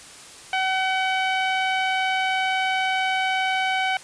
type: tone with low-pass filter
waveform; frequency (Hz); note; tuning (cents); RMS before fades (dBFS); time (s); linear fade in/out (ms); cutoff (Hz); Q
sawtooth; 757; F#5; +39; -23; 0.53-3.97; 2; 2700; 2.5
effects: white hiss -43 dBFS RMS until 4.03 s + resampled to 22050 Hz